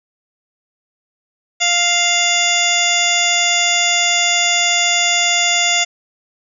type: harmonic tone with a mistuned harmonic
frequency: 698.5 Hz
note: F5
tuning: in tune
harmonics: 1 / 2 / 3 / 4 / 5 / 7 / 8 / 9 / 10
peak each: -22 / -28 / -18 / -20 / -19 / -26 / -28 / -27 / -19 dBFS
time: 1.6-5.85 s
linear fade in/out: 20 ms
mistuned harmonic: 10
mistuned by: -23 cents
effects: none